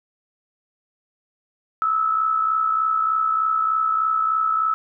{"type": "tone with amplitude modulation", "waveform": "sine", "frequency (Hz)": 1302, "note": "E6", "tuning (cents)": -22, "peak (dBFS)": -15, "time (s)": [1.82, 4.74], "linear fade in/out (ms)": 0, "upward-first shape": "sine", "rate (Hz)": 63.3, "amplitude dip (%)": 55, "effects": []}